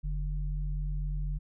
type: tone pair together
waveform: sine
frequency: 44.17 / 148 Hz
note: F1 / D3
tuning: +20 / +14 cents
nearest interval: octave + major sixth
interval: 2094 cents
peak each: -30 / -37 dBFS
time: 0.03-1.39 s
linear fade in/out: 20 ms
effects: none